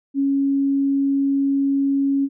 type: tone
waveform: sine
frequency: 276.3 Hz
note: C#4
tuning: 6 cents flat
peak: -16 dBFS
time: 0.14-2.29 s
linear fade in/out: 50 ms
effects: none